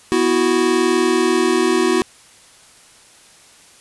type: chord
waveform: square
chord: B suspended fourth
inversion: none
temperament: equal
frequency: 246.9 / 329.6 / 370 Hz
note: B3 / E4 / F#4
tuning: 0 / 0 / 0 cents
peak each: -22 / -19 / -17 dBFS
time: 0.12-2.02 s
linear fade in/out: 0 ms
effects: white hiss -47 dBFS RMS until 3.8 s + resampled to 24000 Hz